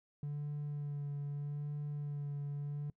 triangle tone with vibrato, 145.1 Hz, D3, 21 cents flat, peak -34 dBFS, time 0.23-2.9 s, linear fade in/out 2 ms, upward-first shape sine, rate 0.8 Hz, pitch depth 21 cents each way, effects noise-tail reverb RT60 0.1 s tail -25 dB re dry + tanh soft clip ceiling -32 dBFS

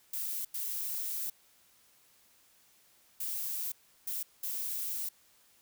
violet noise bursts at uneven times, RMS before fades -36 dBFS, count 5, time 0.13-0.45 / 0.54-1.3 / 3.2-3.72 / 4.07-4.23 / 4.43-5.09 s, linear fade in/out 5 ms, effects white hiss -65 dBFS RMS until 5.61 s

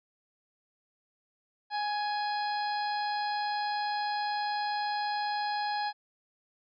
harmonic tone with a mistuned harmonic, 830.6 Hz, G#5, in tune, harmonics 1 / 2 / 3 / 4 / 5 / 6, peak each -30 / -38 / -47 / -47 / -41 / -44 dBFS, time 1.7-5.93 s, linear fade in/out 50 ms, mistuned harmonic 2, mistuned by +15 cents, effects none

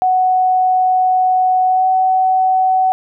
sine tone with pitch glide, 742 to 751.1 Hz, F#5 to F#5, +5 to +26 cents, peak -10 dBFS, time 0.02-2.92 s, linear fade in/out 0 ms, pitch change +21 cents, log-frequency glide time 1.66-1.88 s, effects none

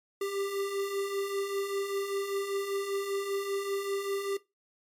square beating tone pair, 392 / 397.1 Hz, G4 / G4, 0 / +22 cents, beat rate 5.1 Hz, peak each -39 / -32 dBFS, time 0.21-4.37 s, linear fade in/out 5 ms, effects noise-tail reverb RT60 0.2 s tail -18 dB re dry + MP3 64 kbps

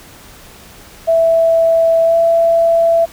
sine tone with pitch glide, 659.3 to 667.7 Hz, E5 to E5, 0 to +22 cents, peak -8 dBFS, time 1.07-3.06 s, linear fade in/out 20 ms, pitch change +22 cents, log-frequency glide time 2.04-2.16 s, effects pink hiss -39 dBFS RMS until 3.12 s

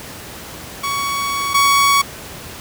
sawtooth tone pair in turn, 1121 / 1121 Hz, C#6 / C#6, +19 / +19 cents, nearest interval unison, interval 0 cents, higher neither, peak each -15 / -7 dBFS, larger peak second, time 0.83-1.54 / 1.54-2.02 s, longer first, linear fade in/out 10 ms, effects pink hiss -33 dBFS RMS until 2.6 s + high-pass 60 Hz 12 dB/octave

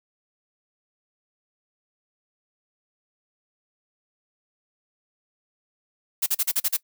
blue noise bursts, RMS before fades -22 dBFS, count 7, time 6.22-6.769 s, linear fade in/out 10 ms, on 45 ms, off 39 ms, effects noise-tail reverb RT60 0.1 s tail -21 dB re dry

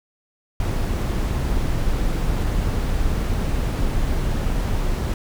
brown noise, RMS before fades -21 dBFS, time 0.6-5.14 s, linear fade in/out 2 ms, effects none

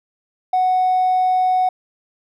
sine tone with hard clipping, 740 Hz, F#5, in tune, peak -14 dBFS, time 0.53-1.69 s, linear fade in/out 5 ms, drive 1 dB, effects none

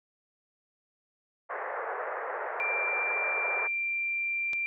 pink band-pass noise, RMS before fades -35 dBFS, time 1.49-3.68 s, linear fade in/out 20 ms, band 440 to 1900 Hz, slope 48 dB/octave
sine tone, 2366 Hz, D7, 12 cents sharp, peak -28 dBFS, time 2.6-4.66 s, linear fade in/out 0 ms
click, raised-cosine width 0.2 ms, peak -23 dBFS, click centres 4.533 s
effects none

